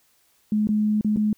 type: tone with dropouts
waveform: sine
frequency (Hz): 212.1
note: G#3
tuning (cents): +37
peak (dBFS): -18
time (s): 0.52-1.33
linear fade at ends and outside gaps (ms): 2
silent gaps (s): 0.672-0.689 / 1.011-1.046 / 1.162-1.171
effects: white hiss -63 dBFS RMS until 1.37 s